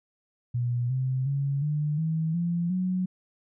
sine tone with pitch steps, 121.4 / 130.11 / 139.45 / 149.46 / 160.19 / 171.69 / 184.01 Hz, B2 / C3 / C#3 / D3 / E3 / F3 / F#3, -29 / -9 / +11 / +31 / -49 / -29 / -9 cents, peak -24 dBFS, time 0.54-3.06 s, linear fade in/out 10 ms, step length 360 ms, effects none

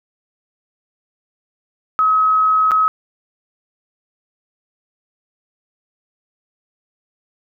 sine tone with dropouts, 1277 Hz, D#6, 45 cents sharp, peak -11 dBFS, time 1.99-2.88 s, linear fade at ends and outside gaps 0 ms, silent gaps 2.71-2.717 s, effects none

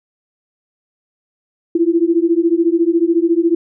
sine beating tone pair, 329.6 / 343.6 Hz, E4 / F4, 0 / -28 cents, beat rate 14 Hz, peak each -14 dBFS, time 1.75-3.55 s, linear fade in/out 5 ms, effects none

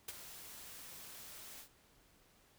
white noise with ADSR envelope, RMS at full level -41 dBFS, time 0.08-1.69 s, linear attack 6 ms, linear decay 28 ms, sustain -11 dB, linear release 93 ms, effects pink hiss -68 dBFS RMS until 2.58 s

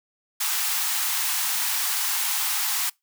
white high-pass noise, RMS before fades -25 dBFS, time 0.4-2.9 s, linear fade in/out 10 ms, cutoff 750 Hz, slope 96 dB/octave, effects noise-tail reverb RT60 0.2 s tail -25 dB re dry

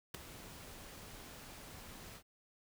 pink noise with ADSR envelope, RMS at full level -38 dBFS, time 0.14-2.23 s, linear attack 7 ms, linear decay 6 ms, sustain -14 dB, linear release 71 ms, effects none

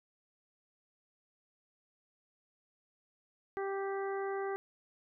harmonic tone, 392 Hz, G4, in tune, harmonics 1 / 2 / 3 / 4 / 5, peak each -35 / -41 / -45 / -47 / -49 dBFS, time 3.57-4.56 s, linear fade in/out 0 ms, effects none

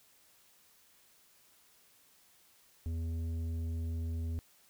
triangle tone with tanh clipping, 82.3 Hz, E2, 2 cents flat, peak -35 dBFS, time 2.86-4.39 s, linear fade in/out 0 ms, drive 13 dB, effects white hiss -65 dBFS RMS until 4.69 s

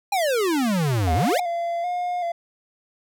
square exponential two-way sweep, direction down then up, 830.6 to 76.6 to 830.6 Hz, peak -20 dBFS, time 0.12-1.4 s, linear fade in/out 5 ms, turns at 1.14 s
triangle tone with vibrato, 698.5 Hz, F5, in tune, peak -21 dBFS, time 1.07-2.32 s, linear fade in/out 5 ms, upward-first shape square, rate 1.3 Hz, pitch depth 37 cents each way
effects none

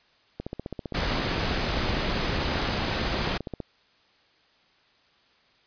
click train, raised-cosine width 2 ms, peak -19 dBFS, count 50, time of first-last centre 0.4-3.603 s, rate 15.3 Hz
pink noise, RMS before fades -27 dBFS, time 0.94-3.38 s, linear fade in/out 10 ms
effects white hiss -62 dBFS RMS until 5.66 s + resampled to 11025 Hz

